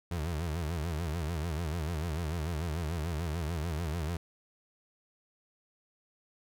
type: tone with vibrato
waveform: 30% pulse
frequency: 80.9 Hz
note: E2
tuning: 32 cents flat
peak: -29 dBFS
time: 0.11-4.17 s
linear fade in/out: 5 ms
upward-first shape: sine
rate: 6.8 Hz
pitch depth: 150 cents each way
effects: none